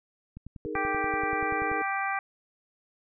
click train, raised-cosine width 5 ms, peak -29 dBFS, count 15, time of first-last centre 0.37-1.716 s, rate 10.4 Hz
sine chord, D# suspended fourth, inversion none, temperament equal, 311.1 / 415.3 / 466.2 Hz, D#4 / G#4 / A#4, 0 / 0 / 0 cents, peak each -36 dBFS, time 0.65-1.82 s, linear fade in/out 0 ms
harmonic tone, 392 Hz, G4, in tune, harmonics 2 / 3 / 4 / 5 / 6, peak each -31 / -33 / -34 / -35 / -36 dBFS, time 0.75-2.19 s, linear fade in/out 2 ms
effects none

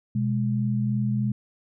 sine tone pair together, 124.51 / 207.7 Hz, B2 / G#3, +15 / 0 cents, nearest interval major sixth, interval 885 cents, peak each -24 / -25 dBFS, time 0.15-1.32 s, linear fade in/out 5 ms, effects none

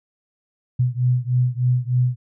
sine beating tone pair, 123.47 / 126.77 Hz, B2 / B2, 0 / +46 cents, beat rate 3.3 Hz, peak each -19 / -20 dBFS, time 0.79-2.16 s, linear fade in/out 10 ms, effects none

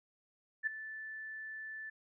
sine tone with ADSR envelope, 1755 Hz, A6, 5 cents flat, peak -28 dBFS, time 0.63-1.9 s, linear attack 39 ms, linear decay 7 ms, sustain -14 dB, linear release 8 ms, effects none

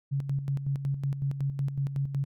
sine tone with tremolo, 138.59 Hz, C#3, in tune, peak -25 dBFS, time 0.11-2.25 s, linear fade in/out 20 ms, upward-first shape square, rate 5.4 Hz, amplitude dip 60%, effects none

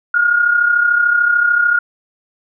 sine tone pair together, 1396.5 / 1430 Hz, F6 / F6, -1 / +41 cents, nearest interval unison, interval 42 cents, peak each -18 / -11 dBFS, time 0.14-1.79 s, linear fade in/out 5 ms, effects none

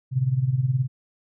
sine tone with tremolo, 129.4 Hz, C3, 19 cents flat, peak -16 dBFS, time 0.11-0.88 s, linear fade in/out 50 ms, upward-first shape sine, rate 19 Hz, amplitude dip 75%, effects none

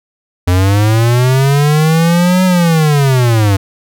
square linear two-way sweep, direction up then down, 87.6 to 186.6 to 95.3 Hz, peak -8 dBFS, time 0.47-3.57 s, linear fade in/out 10 ms, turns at 2.44 s, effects none

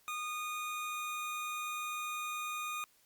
25% pulse tone, 1229 Hz, D#6, 22 cents flat, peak -33 dBFS, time 0.08-2.84 s, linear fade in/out 0 ms, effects white hiss -68 dBFS RMS until 3.05 s + Opus 48 kbps

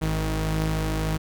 sawtooth tone pair together, 53.28 / 158.2 Hz, G#1 / D#3, +45 / +29 cents, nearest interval octave + perfect fifth, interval 1884 cents, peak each -22 dBFS, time 0.01-1.18 s, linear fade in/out 20 ms, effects none

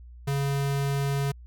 square tone, 139.6 Hz, C#3, 13 cents sharp, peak -25 dBFS, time 0.27-1.32 s, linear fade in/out 10 ms, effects added 60 Hz sine -43 dBFS peak until 1.46 s

